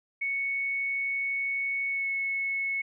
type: tone with pitch glide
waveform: sine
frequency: 2217 to 2198 Hz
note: C#7 to C#7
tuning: 0 to -15 cents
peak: -27 dBFS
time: 0.21-2.82 s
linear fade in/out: 10 ms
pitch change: -15 cents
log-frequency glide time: 1.89-2.08 s
effects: none